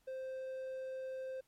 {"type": "tone", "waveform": "triangle", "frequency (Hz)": 523, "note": "C5", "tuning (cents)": -1, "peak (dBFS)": -38, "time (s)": [0.07, 1.41], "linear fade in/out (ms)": 10, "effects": ["pink hiss -75 dBFS RMS until 1.47 s", "MP3 64 kbps"]}